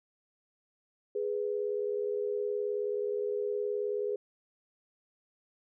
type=tone pair together; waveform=sine; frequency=414.8 / 493.9 Hz; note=G#4 / B4; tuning=-2 / 0 cents; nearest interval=minor third; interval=302 cents; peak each=-31 / -35 dBFS; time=1.15-4.16 s; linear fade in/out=5 ms; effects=none